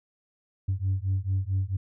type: beating tone pair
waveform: sine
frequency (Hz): 93.6 / 98.1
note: F#2 / G2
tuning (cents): +20 / +2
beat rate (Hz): 4.5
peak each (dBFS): -26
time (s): 0.68-1.77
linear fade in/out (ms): 10
effects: tanh soft clip ceiling -20 dBFS